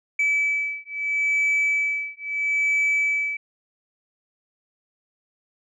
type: beating tone pair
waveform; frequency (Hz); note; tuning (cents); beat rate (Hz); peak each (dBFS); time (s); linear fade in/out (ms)
sine; 2300 / 2300.76; D7 / D7; -37 / -36; 0.76; -22; 0.19-3.37; 5
effects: tanh soft clip ceiling -16 dBFS